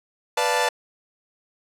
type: chord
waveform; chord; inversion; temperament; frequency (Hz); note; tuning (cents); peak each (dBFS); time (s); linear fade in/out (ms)
sawtooth; B half-diminished seventh; none; equal; 493.9 / 587.3 / 698.5 / 880; B4 / D5 / F5 / A5; 0 / 0 / 0 / 0; -21 / -23 / -25 / -19; 0.37-0.69; 5
effects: low-pass 11000 Hz 12 dB/octave